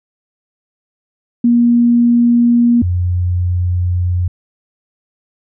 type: tone pair in turn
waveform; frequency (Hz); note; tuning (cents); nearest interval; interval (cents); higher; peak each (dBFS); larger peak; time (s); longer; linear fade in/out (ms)
sine; 237.9 / 89.11; A#3 / F2; +35 / +35; octave + perfect fourth; 1700; first; -7 / -12; first; 1.44-2.82 / 2.82-4.28; second; 5
effects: none